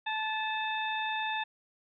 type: harmonic tone with a mistuned harmonic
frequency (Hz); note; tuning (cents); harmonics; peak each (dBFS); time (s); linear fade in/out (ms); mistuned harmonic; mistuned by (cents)
871; A5; -18; 1 / 2 / 3 / 4; -33 / -36 / -38 / -39; 0.06-1.44; 10; 4; +64
effects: none